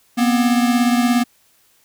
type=beating tone pair; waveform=square; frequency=239.4 / 256.4 Hz; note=A#3 / C4; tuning=+46 / -35 cents; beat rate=17 Hz; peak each=-15 / -21 dBFS; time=0.17-1.24 s; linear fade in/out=20 ms; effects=white hiss -57 dBFS RMS until 1.84 s